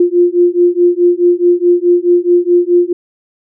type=beating tone pair; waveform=sine; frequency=349.2 / 353.9 Hz; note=F4 / F4; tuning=0 / +23 cents; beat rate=4.7 Hz; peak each=-10 dBFS; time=0-2.93 s; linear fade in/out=5 ms; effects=none